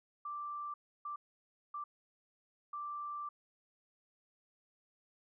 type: tone bursts at uneven times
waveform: sine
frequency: 1175 Hz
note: D6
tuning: 1 cent sharp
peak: -39 dBFS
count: 4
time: 0.25-0.74 / 1.05-1.16 / 1.74-1.84 / 2.73-3.29 s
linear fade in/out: 5 ms
effects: none